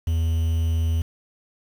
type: tone with quantisation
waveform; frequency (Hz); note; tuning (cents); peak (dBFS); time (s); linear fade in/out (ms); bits
triangle; 81.9; E2; -11; -17; 0.07-1.02; 5; 7
effects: none